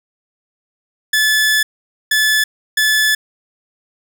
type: tone bursts at uneven times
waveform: sawtooth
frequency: 1730 Hz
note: A6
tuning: 30 cents flat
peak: -8 dBFS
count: 3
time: 1.13-1.63 / 2.11-2.44 / 2.77-3.15 s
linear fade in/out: 5 ms
effects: none